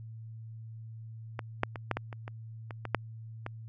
clicks, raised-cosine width 0.5 ms, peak -19 / -11 / -23 / -13 / -16 / -27 / -26 / -26 / -21 / -9 / -21 dBFS, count 11, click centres 1.392 / 1.634 / 1.758 / 1.913 / 1.97 / 2.128 / 2.279 / 2.708 / 2.853 / 2.947 / 3.464 s, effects added 112 Hz sine -42 dBFS peak until 3.68 s

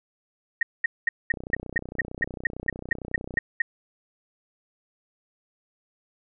sine tone bursts, 1864.7 Hz, A#6, in tune, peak -18 dBFS, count 14, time 0.61-3.62 s, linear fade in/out 5 ms, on 20 ms, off 210 ms
click train, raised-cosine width 2 ms, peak -22 dBFS, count 64, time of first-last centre 1.34-3.372 s, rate 31 Hz
effects none

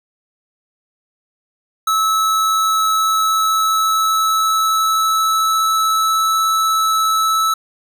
square tone with pitch glide, 1300 to 1308.3 Hz, E6 to E6, -24 to -13 cents, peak -14 dBFS, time 1.87-7.54 s, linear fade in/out 5 ms, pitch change +11 cents, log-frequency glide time 2.43-5.84 s, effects none

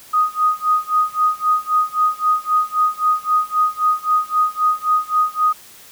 sine tone with tremolo, 1244.5 Hz, D#6, in tune, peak -11 dBFS, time 0.13-5.53 s, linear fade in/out 10 ms, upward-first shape sine, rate 3.8 Hz, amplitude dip 95%, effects white hiss -43 dBFS RMS until 5.91 s

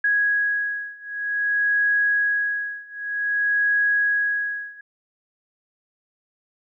sine beating tone pair, 1660 / 1660.53 Hz, G#6 / G#6, -1 / -1 cents, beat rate 0.53 Hz, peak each -23 / -22 dBFS, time 0.04-4.81 s, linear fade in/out 5 ms, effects none

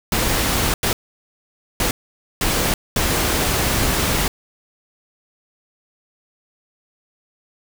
pink noise bursts at uneven times, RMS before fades -19 dBFS, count 5, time 0.12-0.74 / 0.83-0.93 / 1.8-1.91 / 2.41-2.74 / 2.96-4.28 s, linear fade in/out 2 ms, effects none

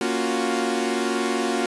sawtooth chord, Gb major seventh, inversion first, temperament equal, 233.1 / 277.2 / 349.2 / 370 Hz, Bb3 / Db4 / F4 / Gb4, 0 / 0 / 0 / 0 cents, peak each -23 / -25 / -23 / -23 dBFS, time 0.01-1.66 s, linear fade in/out 2 ms, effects resampled to 24000 Hz

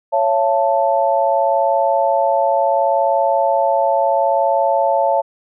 sine chord, A major, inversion first, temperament equal with one note detuned, 554.4 / 675.1 / 880 Hz, C#5 / E5 / A5, 0 / +41 / 0 cents, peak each -17 dBFS, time 0.12-5.22 s, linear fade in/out 20 ms, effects none

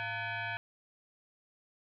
sine tone with frequency modulation, 108.1 Hz, A2, 30 cents flat, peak -34 dBFS, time 0-0.57 s, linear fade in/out 0 ms, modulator 804 Hz, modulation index 3, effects none

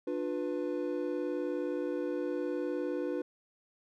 triangle chord, B diminished, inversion first, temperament just, 296.3 / 355.6 / 493.9 Hz, D4 / F4 / B4, +15 / +31 / 0 cents, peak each -34 dBFS, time 0.07-3.22 s, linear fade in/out 5 ms, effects none

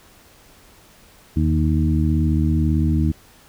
harmonic tone with a mistuned harmonic, 78.1 Hz, D#2, 7 cents sharp, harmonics 1 / 2 / 3 / 4, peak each -18 / -21 / -23 / -24 dBFS, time 1.36-3.12 s, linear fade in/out 10 ms, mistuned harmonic 1, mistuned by +63 cents, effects pink hiss -50 dBFS RMS until 3.48 s

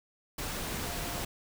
sine tone in noise, 698.5 Hz, F5, in tune, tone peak -45 dBFS, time 0.84-1.22 s, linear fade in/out 5 ms, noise pink, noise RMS -36 dBFS, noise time 0.38-1.25 s, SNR -12 dB, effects none

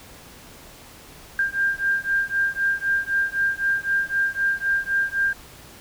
sine beating tone pair, 1593 / 1596.9 Hz, G6 / G6, +27 / +32 cents, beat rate 3.9 Hz, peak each -23 dBFS, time 1.39-5.33 s, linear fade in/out 2 ms, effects pink hiss -45 dBFS RMS until 5.8 s

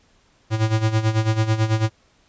square tone with tremolo, 110 Hz, A2, in tune, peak -15 dBFS, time 0.5-1.9 s, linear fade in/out 50 ms, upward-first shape sine, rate 9.1 Hz, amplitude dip 75%, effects pink hiss -59 dBFS RMS until 2.28 s + resampled to 16000 Hz

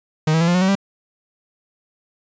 45% pulse tone with pitch steps, 155.6 / 161.83 / 168.32 / 175.06 / 182.07 / 189.37 / 196.95 Hz, D#3 / E3 / E3 / F3 / F#3 / F#3 / G3, 0 / -32 / +36 / +4 / -28 / +40 / +8 cents, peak -14 dBFS, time 0.27-0.753 s, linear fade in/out 5 ms, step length 69 ms, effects resampled to 16000 Hz

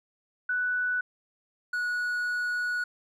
sine / triangle tone pair in turn, 1485 / 1462.9 Hz, F#6 / F#6, +6 / -20 cents, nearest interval unison, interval 26 cents, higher first, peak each -25 dBFS, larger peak neither, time 0.49-1.01 / 1.73-2.84 s, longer second, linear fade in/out 5 ms, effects none

